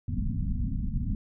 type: low-pass noise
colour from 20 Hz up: pink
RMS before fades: -29 dBFS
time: 0.08-1.15 s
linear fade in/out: 2 ms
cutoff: 260 Hz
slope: 96 dB/octave
effects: none